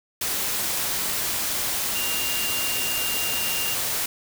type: tone in noise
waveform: sine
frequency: 2794 Hz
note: F7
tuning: in tune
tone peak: -29 dBFS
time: 1.95-3.74 s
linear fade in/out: 5 ms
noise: white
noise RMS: -26 dBFS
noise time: 0.21-4.06 s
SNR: -6 dB
effects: none